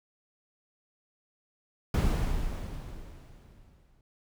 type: noise with exponential decay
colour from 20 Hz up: brown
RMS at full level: -23 dBFS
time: 1.94-4.01 s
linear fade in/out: 2 ms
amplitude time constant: 450 ms
effects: none